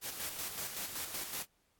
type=noise with tremolo; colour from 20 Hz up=white; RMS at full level=-39 dBFS; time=0.01-1.46 s; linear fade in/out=50 ms; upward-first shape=square; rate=5.3 Hz; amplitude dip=45%; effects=pink hiss -75 dBFS RMS until 1.79 s + AAC 64 kbps